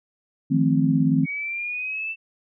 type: chord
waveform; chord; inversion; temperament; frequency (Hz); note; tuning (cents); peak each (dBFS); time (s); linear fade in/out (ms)
sine; F dominant seventh; third; just; 157.15 / 174.61 / 218.3 / 261.9; Eb3 / F3 / A3 / C4; +18 / 0 / -13 / +2; -21 / -25 / -25 / -20; 0.5-1.26; 20
type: exponential sweep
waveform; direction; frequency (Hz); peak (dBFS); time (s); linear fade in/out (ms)
sine; up; 2234 to 2672; -26; 1.24-2.16; 50
effects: none